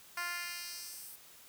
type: tone with high-pass filter sweep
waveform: 10% pulse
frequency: 349.2 Hz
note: F4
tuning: in tune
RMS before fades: -42 dBFS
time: 0.17-1.16 s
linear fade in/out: 5 ms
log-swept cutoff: 1200 to 12000 Hz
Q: 1.1
effects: white hiss -57 dBFS RMS until 1.48 s